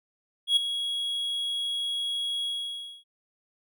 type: tone with ADSR envelope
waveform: triangle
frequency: 3322 Hz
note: G#7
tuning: in tune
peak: -15 dBFS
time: 0.47-3.04 s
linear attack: 96 ms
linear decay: 8 ms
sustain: -11 dB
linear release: 590 ms
effects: none